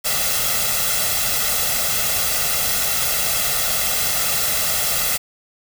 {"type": "noise with comb filter", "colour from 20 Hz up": "white", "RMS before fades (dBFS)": -20, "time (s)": [0.04, 5.18], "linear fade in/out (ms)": 20, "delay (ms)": 1.5, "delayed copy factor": 0.75, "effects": []}